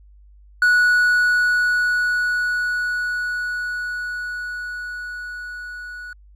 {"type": "tone with level ramp", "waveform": "triangle", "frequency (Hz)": 1468, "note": "F#6", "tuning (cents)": -14, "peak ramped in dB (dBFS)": [-10, -30], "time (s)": [0.62, 6.13], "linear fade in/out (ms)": 2, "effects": ["added 50 Hz sine -45 dBFS peak until 6.35 s"]}